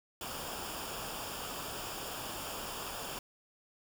pink noise with comb filter, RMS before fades -41 dBFS, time 0.21-3.19 s, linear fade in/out 2 ms, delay 0.49 ms, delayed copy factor -0.65, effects none

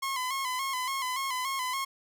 sawtooth tone with vibrato, 1046.5 Hz, C6, in tune, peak -26 dBFS, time 0.02-1.85 s, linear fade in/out 10 ms, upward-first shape square, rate 3.5 Hz, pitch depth 60 cents each way, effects none

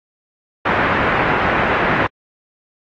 white low-pass noise, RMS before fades -17 dBFS, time 0.65-2.07 s, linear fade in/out 10 ms, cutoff 1900 Hz, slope 24 dB/octave, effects high-pass 60 Hz 12 dB/octave + AAC 32 kbps

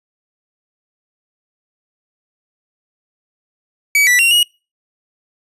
45% pulse tone with pitch steps, 2279 / 1965 / 2752 / 2891 Hz, C#7 / B6 / F7 / F#7, +47 / -9 / -26 / -41 cents, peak -9 dBFS, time 3.95-4.43 s, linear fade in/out 2 ms, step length 120 ms, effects noise-tail reverb RT60 0.3 s tail -26 dB re dry + resampled to 32000 Hz

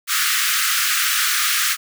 pink high-pass noise, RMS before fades -19 dBFS, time 0.07-1.77 s, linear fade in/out 50 ms, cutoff 1200 Hz, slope 96 dB/octave, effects none

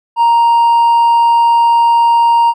sine tone with hard clipping, 934 Hz, A#5, 3 cents sharp, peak -7 dBFS, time 0.16-2.54 s, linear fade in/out 50 ms, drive 2 dB, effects none

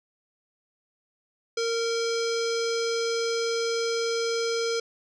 square tone with low-pass filter, 460.9 Hz, A#4, 20 cents flat, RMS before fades -27 dBFS, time 1.57-4.8 s, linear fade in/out 5 ms, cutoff 5500 Hz, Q 4.4, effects none

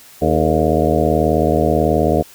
harmonic tone with a mistuned harmonic, 78.5 Hz, D#2, 16 cents sharp, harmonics 1 / 2 / 3 / 4 / 5 / 6 / 7 / 8 / 9, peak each -21 / -21 / -21 / -21 / -21 / -21 / -21 / -21 / -21 dBFS, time 0.21-2.23 s, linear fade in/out 20 ms, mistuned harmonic 5, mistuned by +92 cents, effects white hiss -43 dBFS RMS until 2.34 s

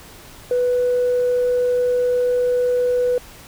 sine tone, 493.9 Hz, B4, in tune, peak -14 dBFS, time 0.51-3.18 s, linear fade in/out 2 ms, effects tanh soft clip ceiling -12 dBFS + pink hiss -42 dBFS RMS until 3.47 s

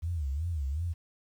sine tone with vibrato, 76.5 Hz, D#2, 29 cents flat, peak -29 dBFS, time 0.02-0.94 s, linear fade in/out 20 ms, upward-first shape sine, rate 2.7 Hz, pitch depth 230 cents each way, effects 10-bit

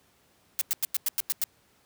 blue noise bursts, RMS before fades -26 dBFS, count 8, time 0.59-1.439 s, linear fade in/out 0 ms, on 23 ms, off 95 ms, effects pink hiss -64 dBFS RMS until 1.85 s + high-pass 80 Hz 12 dB/octave

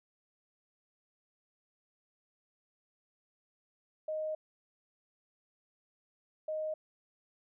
sine tone bursts at uneven times, 622 Hz, D#5, 1 cent flat, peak -33 dBFS, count 2, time 4.08-4.35 / 6.48-6.74 s, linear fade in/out 5 ms, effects none

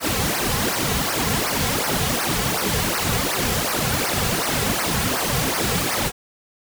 pink noise with flanger, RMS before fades -22 dBFS, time 0-6.12 s, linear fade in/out 50 ms, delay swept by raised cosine 0.27 to 3.37 ms, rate 2.7 Hz, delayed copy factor -1, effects none

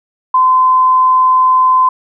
sine tone, 1027 Hz, C6, 33 cents flat, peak -6 dBFS, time 0.34-1.89 s, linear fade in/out 5 ms, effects none

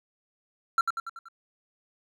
triangle tone with echo, 1358 Hz, F6, 49 cents flat, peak -17 dBFS, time 0.78-0.81 s, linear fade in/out 2 ms, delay 95 ms, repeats 5, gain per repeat -5 dB, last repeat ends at 1.285 s, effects none

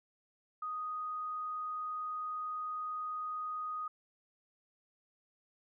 sine tone, 1244.5 Hz, D#6, in tune, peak -36 dBFS, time 0.62-3.88 s, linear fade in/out 5 ms, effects none

